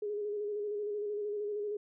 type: tone with vibrato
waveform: sine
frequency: 415.3 Hz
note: G#4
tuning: in tune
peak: -33 dBFS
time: 0.02-1.77 s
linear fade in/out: 5 ms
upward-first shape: square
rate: 13 Hz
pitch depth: 29 cents each way
effects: none